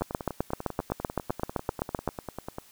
two click trains, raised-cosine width 1 ms, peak -20 / -12 dBFS, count 27 / 17, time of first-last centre 0.01-2.584 / 0.02-2.077 s, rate 10.1 / 7.78 Hz, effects white hiss -56 dBFS RMS until 2.71 s

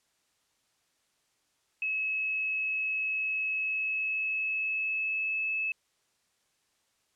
sine tone with pitch glide, 2579 to 2603 Hz, E7 to E7, -39 to -22 cents, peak -28 dBFS, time 1.82-5.72 s, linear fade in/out 2 ms, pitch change +17 cents, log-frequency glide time 3.5-5.44 s, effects white hiss -73 dBFS RMS until 7.15 s + low-pass 9000 Hz 12 dB/octave

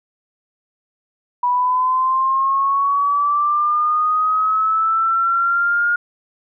sine linear sweep, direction up, 977 to 1426 Hz, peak -14 dBFS, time 1.43-5.96 s, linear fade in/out 5 ms, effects none

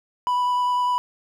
triangle tone with vibrato, 987.8 Hz, B5, in tune, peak -17 dBFS, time 0.27-0.98 s, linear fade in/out 0 ms, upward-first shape sine, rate 10 Hz, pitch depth 9 cents each way, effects none

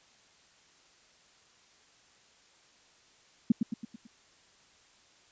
sine tone with echo, 227 Hz, A#3, 46 cents flat, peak -17 dBFS, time 3.5-3.52 s, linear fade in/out 5 ms, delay 110 ms, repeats 5, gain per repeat -6 dB, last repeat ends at 4.07 s, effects white hiss -62 dBFS RMS until 5.31 s + resampled to 16000 Hz

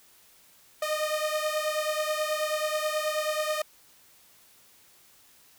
sawtooth beating tone pair, 610 / 619.3 Hz, D#5 / D#5, -34 / -8 cents, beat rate 9.3 Hz, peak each -25 / -27 dBFS, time 0.82-3.62 s, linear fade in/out 5 ms, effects white hiss -58 dBFS RMS until 5.58 s

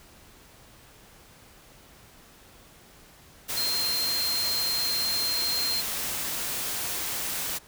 sine tone in noise, 4180 Hz, C8, 2 cents flat, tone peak -26 dBFS, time 3.56-5.82 s, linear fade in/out 20 ms, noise white, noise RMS -31 dBFS, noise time 3.48-7.59 s, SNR +2 dB, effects pink hiss -53 dBFS RMS until 7.67 s

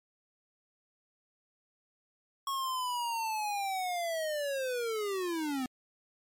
square linear sweep, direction down, 1102 to 249 Hz, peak -32 dBFS, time 2.47-5.66 s, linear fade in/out 2 ms, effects MP3 64 kbps

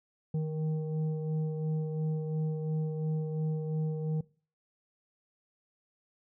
sine tone with frequency modulation, 155.56 Hz, D#3, in tune, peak -29 dBFS, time 0.34-4.21 s, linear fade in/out 5 ms, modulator 314 Hz, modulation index 0.65, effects noise-tail reverb RT60 0.4 s tail -22 dB re dry

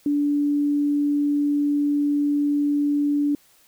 sine tone, 290 Hz, D4, 22 cents flat, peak -18 dBFS, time 0.06-3.35 s, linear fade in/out 2 ms, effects white hiss -57 dBFS RMS until 3.67 s

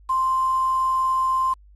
sine tone with quantisation, 1046.5 Hz, C6, in tune, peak -18 dBFS, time 0.09-1.54 s, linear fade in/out 10 ms, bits 7, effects added 50 Hz sine -47 dBFS peak until 1.75 s + AAC 32 kbps

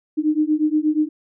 sine beating tone pair, 302 / 310.4 Hz, D4 / D#4, +48 / -4 cents, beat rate 8.4 Hz, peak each -19 dBFS, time 0.17-1.09 s, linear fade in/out 20 ms, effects none

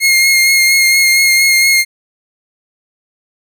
sawtooth tone with vibrato, 2142 Hz, C7, 40 cents sharp, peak -4 dBFS, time 0-1.85 s, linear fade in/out 50 ms, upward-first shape sine, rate 4.3 Hz, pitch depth 20 cents each way, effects none

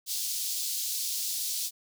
pink high-pass noise, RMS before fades -32 dBFS, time 0.06-1.71 s, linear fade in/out 50 ms, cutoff 4100 Hz, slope 24 dB/octave, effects none

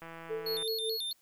click train, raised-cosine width 0.5 ms, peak -31 dBFS, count 101, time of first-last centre 0.02-0.626 s, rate 165 Hz
sine tone with tremolo, 444.1 Hz, A4, 16 cents sharp, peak -31 dBFS, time 0.29-0.98 s, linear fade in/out 20 ms, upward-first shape triangle, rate 5.4 Hz, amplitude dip 70%
square tone with vibrato, 3951 Hz, B7, in tune, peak -34 dBFS, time 0.46-1.13 s, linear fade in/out 5 ms, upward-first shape square, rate 4.6 Hz, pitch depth 160 cents each way
effects white hiss -68 dBFS RMS until 1.21 s

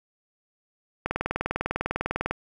click train, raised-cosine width 0.5 ms, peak -11 dBFS, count 26, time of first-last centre 1.06-2.31 s, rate 20 Hz, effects 7-bit

